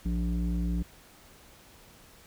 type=tone with low-pass filter; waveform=square; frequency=58.6 Hz; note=A#1; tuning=10 cents sharp; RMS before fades=-29 dBFS; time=0.05-0.83 s; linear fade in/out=10 ms; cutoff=230 Hz; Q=6.7; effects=pink hiss -55 dBFS RMS until 2.26 s